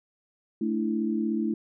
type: chord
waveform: sine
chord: A suspended fourth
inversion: none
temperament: just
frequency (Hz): 220 / 293.3 / 330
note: A3 / D4 / E4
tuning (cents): 0 / -2 / +2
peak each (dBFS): -27 / -32 / -29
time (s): 0.61-1.54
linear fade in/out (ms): 5
effects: none